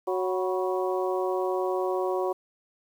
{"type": "harmonic tone with a mistuned harmonic", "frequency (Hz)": 185, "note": "F#3", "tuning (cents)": 0, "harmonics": [2, 3, 4, 5, 6], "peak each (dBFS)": [-27, -31, -33, -35, -37], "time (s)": [0.07, 2.33], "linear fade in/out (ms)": 10, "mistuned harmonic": 5, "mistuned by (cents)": 83, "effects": ["9-bit"]}